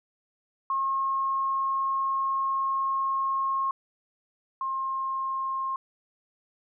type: tone pair in turn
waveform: sine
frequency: 1079 / 1066.6 Hz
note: C#6 / C6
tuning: -47 / +33 cents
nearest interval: unison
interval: 20 cents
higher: first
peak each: -24 / -27 dBFS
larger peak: first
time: 0.7-3.71 / 4.61-5.76 s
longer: first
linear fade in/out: 2 ms
effects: none